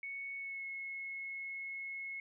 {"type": "tone with pitch glide", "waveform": "sine", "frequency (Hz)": [2217, 2179], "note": ["C#7", "C#7"], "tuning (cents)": [0, -30], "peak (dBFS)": -40, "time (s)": [0.03, 2.2], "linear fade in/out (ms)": 2, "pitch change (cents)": -30, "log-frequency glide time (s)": [0.37, 0.65], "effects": []}